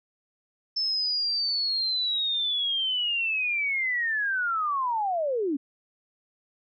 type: linear sweep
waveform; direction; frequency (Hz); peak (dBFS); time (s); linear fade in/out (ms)
sine; down; 5290 to 261.6; -24; 0.76-5.57; 10
effects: none